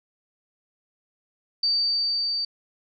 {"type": "tone with level ramp", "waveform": "sine", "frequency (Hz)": 4617, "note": "D8", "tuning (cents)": -30, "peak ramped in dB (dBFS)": [-19, -24], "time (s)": [1.63, 2.45], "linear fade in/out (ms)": 5, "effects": []}